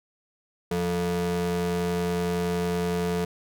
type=ring-modulated tone; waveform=square; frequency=130.81 Hz; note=C3; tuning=in tune; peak=-22 dBFS; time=0.71-3.25 s; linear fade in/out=5 ms; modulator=307 Hz; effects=none